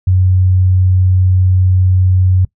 sine tone, 92.5 Hz, F#2, in tune, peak -7 dBFS, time 0.07-2.45 s, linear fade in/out 5 ms, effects noise-tail reverb RT60 0.1 s tail -21 dB re dry

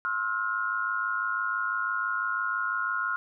sine tone cluster, 1066 / 1318 / 1424 Hz, C6 / E6 / F6, +32 / -1 / +33 cents, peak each -34 / -33 / -28 dBFS, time 0.05-3.16 s, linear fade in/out 0 ms, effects none

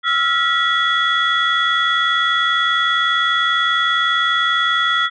sine tone cluster, 1315 / 1395 / 1940 / 3371 Hz, E6 / F6 / B6 / G#7, -5 / -2 / -31 / +25 cents, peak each -19 dBFS, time 0.03-5.1 s, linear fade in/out 50 ms, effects tanh soft clip ceiling -6 dBFS

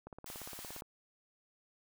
click train, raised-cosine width 1 ms, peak -33 dBFS, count 14, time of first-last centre 0.07-0.821 s, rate 17.3 Hz
white high-pass noise, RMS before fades -48 dBFS, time 0.26-0.81 s, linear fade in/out 2 ms, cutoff 620 Hz, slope 48 dB/octave
effects none

